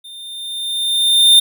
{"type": "tone with level ramp", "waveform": "square", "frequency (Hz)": 3616, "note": "A7", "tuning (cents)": 47, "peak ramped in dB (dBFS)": [-34, -5], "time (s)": [0.04, 1.4], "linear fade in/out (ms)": 10, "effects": []}